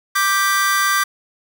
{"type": "chord", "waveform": "45% pulse", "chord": "G major", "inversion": "second", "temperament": "just", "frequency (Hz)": [1176, 1568, 1960], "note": ["D6", "G6", "B6"], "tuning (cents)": [2, 0, -14], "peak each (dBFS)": [-18, -19, -23], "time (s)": [0.15, 1.04], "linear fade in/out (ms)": 10, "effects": []}